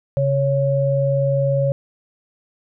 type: tone pair together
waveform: sine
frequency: 137.32 / 554.4 Hz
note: C#3 / C#5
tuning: -16 / 0 cents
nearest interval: 2 octaves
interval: 2416 cents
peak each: -18 dBFS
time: 0.17-1.72 s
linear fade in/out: 0 ms
effects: none